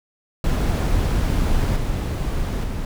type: noise with level steps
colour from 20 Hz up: brown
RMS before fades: -19 / -23 / -26 dBFS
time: 0.44-2.85 s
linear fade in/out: 2 ms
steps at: 1.76 / 2.64 s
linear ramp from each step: 5 ms
effects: none